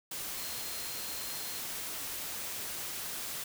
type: tone in noise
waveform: sine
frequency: 4186 Hz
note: C8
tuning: in tune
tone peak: -47 dBFS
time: 0.37-1.59 s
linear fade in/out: 5 ms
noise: white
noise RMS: -39 dBFS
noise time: 0.11-3.44 s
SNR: -11 dB
effects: none